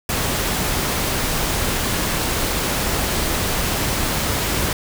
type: noise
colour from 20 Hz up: pink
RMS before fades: -21 dBFS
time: 0.09-4.73 s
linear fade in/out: 2 ms
effects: none